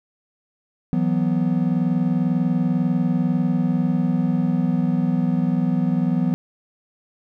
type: chord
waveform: triangle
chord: E suspended second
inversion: none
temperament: equal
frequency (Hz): 164.81 / 185 / 246.9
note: E3 / F#3 / B3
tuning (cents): 0 / 0 / 0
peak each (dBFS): -20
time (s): 0.93-6.34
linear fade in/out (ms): 0
effects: none